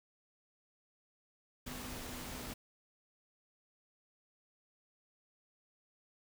sine tone in noise, 250 Hz, B3, 21 cents sharp, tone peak -51 dBFS, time 1.66-2.54 s, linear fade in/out 10 ms, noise pink, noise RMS -45 dBFS, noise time 1.66-2.54 s, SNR -9 dB, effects none

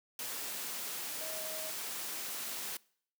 sine tone in noise, 631 Hz, D#5, 24 cents sharp, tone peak -45 dBFS, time 1.21-1.7 s, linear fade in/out 2 ms, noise white, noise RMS -40 dBFS, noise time 0.19-2.77 s, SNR -8 dB, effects noise-tail reverb RT60 0.6 s tail -24 dB re dry + high-pass 200 Hz 12 dB/octave

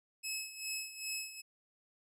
15% pulse tone with tremolo, 2583 Hz, E7, 36 cents flat, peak -29 dBFS, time 0.23-1.42 s, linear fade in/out 20 ms, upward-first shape sine, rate 2.5 Hz, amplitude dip 75%, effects none

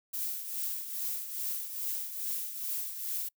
violet noise with tremolo, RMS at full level -33 dBFS, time 0.13-3.29 s, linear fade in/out 10 ms, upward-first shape triangle, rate 2.4 Hz, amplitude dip 65%, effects noise-tail reverb RT60 0.1 s tail -26 dB re dry

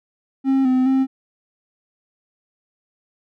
triangle tone with pitch steps, 268 / 256.8 / 265.1 Hz, C4 / C4 / C4, +42 / -32 / +23 cents, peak -12 dBFS, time 0.44-1.07 s, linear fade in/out 50 ms, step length 210 ms, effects none

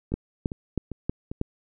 two click trains, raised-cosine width 3 ms, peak -20 / -12 dBFS, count 4 / 5, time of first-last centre 0.12-1.315 / 0.14-1.414 s, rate 2.51 / 3.14 Hz, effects none

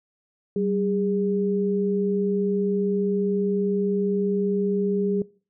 sine tone pair together, 192.68 / 407.8 Hz, G3 / G#4, -30 / -32 cents, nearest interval octave + minor second, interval 1298 cents, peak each -24 dBFS, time 0.56-5.22 s, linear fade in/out 2 ms, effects noise-tail reverb RT60 0.4 s tail -22 dB re dry

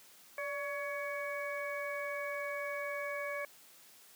harmonic tone with a mistuned harmonic, 561 Hz, C#5, 21 cents sharp, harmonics 1 / 2 / 3 / 4, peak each -39 / -44 / -43 / -42 dBFS, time 0.38-3.45 s, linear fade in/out 2 ms, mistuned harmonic 1, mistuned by +56 cents, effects white hiss -59 dBFS RMS until 4.15 s + high-pass 150 Hz 12 dB/octave

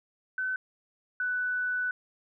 sine tone pair in turn, 1517 / 1490.9 Hz, F#6 / F#6, +43 / +13 cents, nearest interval unison, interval 30 cents, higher first, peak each -28 / -27 dBFS, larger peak second, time 0.38-0.56 / 1.2-1.91 s, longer second, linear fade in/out 2 ms, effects none

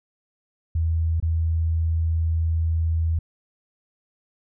sine tone with dropouts, 81.6 Hz, E2, 17 cents flat, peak -19 dBFS, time 0.75-3.19 s, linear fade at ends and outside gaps 5 ms, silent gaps 1.201-1.225 s, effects none

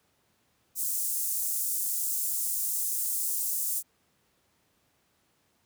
pink high-pass noise, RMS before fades -30 dBFS, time 0.75-3.83 s, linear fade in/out 50 ms, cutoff 7900 Hz, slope 24 dB/octave, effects pink hiss -70 dBFS RMS until 5.65 s + high-pass 80 Hz 12 dB/octave

